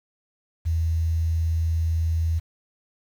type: tone with quantisation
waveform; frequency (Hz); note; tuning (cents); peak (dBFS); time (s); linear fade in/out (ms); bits
sine; 81.7; E2; -15; -20; 0.65-2.4; 20; 8
effects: none